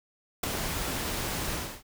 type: noise with ADSR envelope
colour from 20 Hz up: pink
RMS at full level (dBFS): -24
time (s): 0.43-1.83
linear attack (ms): 8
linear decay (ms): 4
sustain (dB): -8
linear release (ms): 300
effects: none